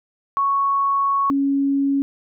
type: tone pair in turn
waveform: sine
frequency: 1108.7 / 277.2 Hz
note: C#6 / C#4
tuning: 0 / 0 cents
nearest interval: 2 octaves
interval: 2400 cents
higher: first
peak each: -16 dBFS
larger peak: neither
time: 0.37-1.3 / 1.3-2.02 s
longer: first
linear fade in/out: 0 ms
effects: none